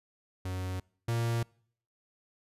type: tone pair in turn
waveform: 45% pulse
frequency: 92.5 / 116.54 Hz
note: F#2 / A#2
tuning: 0 / 0 cents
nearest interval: major third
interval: 400 cents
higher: second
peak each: -33 / -28 dBFS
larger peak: second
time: 0.45-0.8 / 1.08-1.43 s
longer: neither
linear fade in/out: 5 ms
effects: noise-tail reverb RT60 0.6 s tail -26 dB re dry + resampled to 32000 Hz